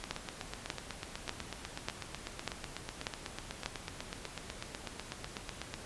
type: two click trains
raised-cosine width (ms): 0.2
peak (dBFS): -16 / -21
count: 7 / 47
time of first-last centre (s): 0.11-3.66 / 0.04-5.74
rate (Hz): 1.69 / 8.07
effects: pink hiss -48 dBFS RMS until 5.85 s + resampled to 24000 Hz